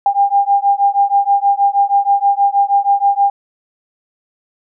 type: beating tone pair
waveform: sine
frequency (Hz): 798 / 804.3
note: G5 / G5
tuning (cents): +31 / +44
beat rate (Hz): 6.3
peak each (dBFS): -13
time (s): 0.06-3.3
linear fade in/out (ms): 2
effects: none